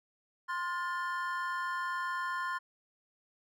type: chord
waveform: triangle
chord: F major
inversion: second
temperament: equal with one note detuned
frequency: 1046.5 / 1424.6 / 1760 Hz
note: C6 / F6 / A6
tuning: 0 / +34 / 0 cents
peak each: -33 / -37 / -38 dBFS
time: 0.48-2.59 s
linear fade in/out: 20 ms
effects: none